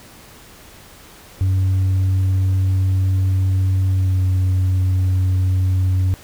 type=tone with pitch glide; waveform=sine; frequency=94.6 to 92.97 Hz; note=F#2 to F#2; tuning=+39 to +9 cents; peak=-11 dBFS; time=1.41-6.14 s; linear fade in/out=0 ms; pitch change=-30 cents; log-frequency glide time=3.92-4.21 s; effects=tanh soft clip ceiling -13 dBFS + pink hiss -43 dBFS RMS until 6.23 s

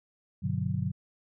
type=chord; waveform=sine; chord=G major seventh; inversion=none; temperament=just; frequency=98 / 122.5 / 147 / 183.75 Hz; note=G2 / B2 / D3 / F#3; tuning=0 / -14 / +2 / -12 cents; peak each=-33 dBFS; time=0.42-0.92 s; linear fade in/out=20 ms; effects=none

